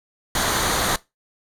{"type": "noise with comb filter", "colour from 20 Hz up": "pink", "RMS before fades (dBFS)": -21, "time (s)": [0.35, 0.96], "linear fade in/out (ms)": 2, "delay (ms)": 0.38, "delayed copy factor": -0.5, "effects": ["noise-tail reverb RT60 0.2 s tail -19 dB re dry", "low-pass 12000 Hz 12 dB/octave"]}